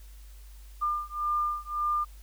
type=beating tone pair; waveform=sine; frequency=1200 / 1201.8 Hz; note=D6 / D6; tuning=+37 / +40 cents; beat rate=1.8 Hz; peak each=-30 / -30 dBFS; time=0.81-2.05 s; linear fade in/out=20 ms; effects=added 50 Hz sine -45 dBFS peak until 2.22 s + white hiss -59 dBFS RMS until 2.22 s